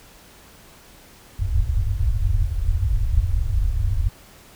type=low-pass noise; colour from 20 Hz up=pink; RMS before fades=-20 dBFS; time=1.39-4.09 s; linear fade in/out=5 ms; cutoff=110 Hz; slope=96 dB/octave; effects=pink hiss -48 dBFS RMS until 4.55 s